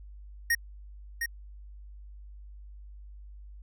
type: tone with echo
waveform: square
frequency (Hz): 1864.7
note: A#6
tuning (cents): 0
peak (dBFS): -23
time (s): 0.5-0.55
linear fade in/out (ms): 5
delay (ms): 710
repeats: 1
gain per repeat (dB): -6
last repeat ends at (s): 1.26
effects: added 50 Hz sine -44 dBFS peak until 3.62 s